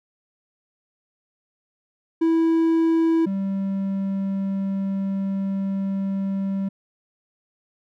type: tone pair in turn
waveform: triangle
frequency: 327.7 / 194.85 Hz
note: E4 / G3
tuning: -10 / -10 cents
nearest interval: major sixth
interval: 900 cents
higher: first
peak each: -14 / -20 dBFS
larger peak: first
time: 2.21-3.26 / 3.26-6.69 s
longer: second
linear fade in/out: 10 ms
effects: none